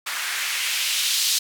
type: noise with band-pass filter sweep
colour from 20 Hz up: blue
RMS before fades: -24 dBFS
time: 0.06-1.39 s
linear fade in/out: 10 ms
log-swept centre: 1400 to 4300 Hz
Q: 1.5
effects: none